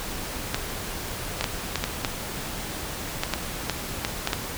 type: clicks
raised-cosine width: 0.2 ms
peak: -6 dBFS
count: 12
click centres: 0.545 / 1.41 / 1.442 / 1.757 / 1.84 / 2.048 / 3.235 / 3.337 / 3.697 / 4.049 / 4.274 / 4.332 s
effects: pink hiss -33 dBFS RMS until 4.57 s